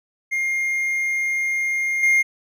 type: tone with level steps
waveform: triangle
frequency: 2123 Hz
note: C7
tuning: 25 cents sharp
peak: -18 / -12 dBFS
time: 0.31-2.23 s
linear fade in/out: 20 ms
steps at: 2.03 s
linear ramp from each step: 2 ms
effects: none